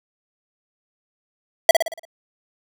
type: tone with echo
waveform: square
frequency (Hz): 659.3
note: E5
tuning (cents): 0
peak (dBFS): -6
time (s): 1.69-1.71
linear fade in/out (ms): 2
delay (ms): 57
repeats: 6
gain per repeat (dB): -6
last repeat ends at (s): 2.052
effects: none